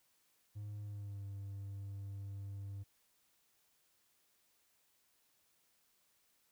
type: tone with pitch glide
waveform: triangle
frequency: 103.83 to 99.2 Hz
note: G#2 to G2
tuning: 0 to +21 cents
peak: -40 dBFS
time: 0.55-2.84 s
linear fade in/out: 20 ms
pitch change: -79 cents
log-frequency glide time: 0.81-1.25 s
effects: tanh soft clip ceiling -36 dBFS + white hiss -75 dBFS RMS until 6.51 s